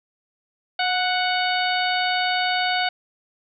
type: harmonic tone with a mistuned harmonic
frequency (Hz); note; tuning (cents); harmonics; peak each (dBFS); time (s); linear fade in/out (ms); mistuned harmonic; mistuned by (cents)
740; F#5; 0; 1 / 2 / 3 / 4 / 5 / 6; -23 / -26 / -28 / -29 / -30 / -31; 0.79-2.89; 5; 1; -26
effects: none